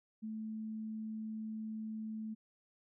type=tone; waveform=sine; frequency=218.5 Hz; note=A3; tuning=12 cents flat; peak=-39 dBFS; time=0.22-2.35 s; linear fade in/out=20 ms; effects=none